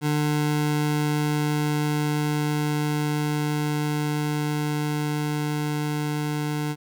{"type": "tone with level ramp", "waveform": "25% pulse", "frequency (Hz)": 149.5, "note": "D3", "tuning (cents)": 31, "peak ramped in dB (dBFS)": [-17, -21], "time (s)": [0.01, 6.76], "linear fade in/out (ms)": 50, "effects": []}